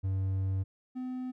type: tone pair in turn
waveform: triangle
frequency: 95.7 / 254.3 Hz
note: G2 / C4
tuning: -41 / -49 cents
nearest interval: octave + perfect fourth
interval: 1692 cents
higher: second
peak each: -26 / -32 dBFS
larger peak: first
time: 0.03-0.64 / 0.95-1.32 s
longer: first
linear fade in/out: 20 ms
effects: none